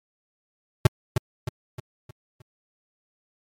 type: tone with echo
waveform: square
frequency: 123.47 Hz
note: B2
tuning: in tune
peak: -11 dBFS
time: 0.85-0.87 s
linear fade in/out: 5 ms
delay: 310 ms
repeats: 5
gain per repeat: -7 dB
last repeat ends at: 2.42 s
effects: MP3 64 kbps